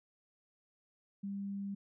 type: tone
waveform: sine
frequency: 198.8 Hz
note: G3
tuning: 25 cents sharp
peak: -37 dBFS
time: 1.23-1.75 s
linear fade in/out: 10 ms
effects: none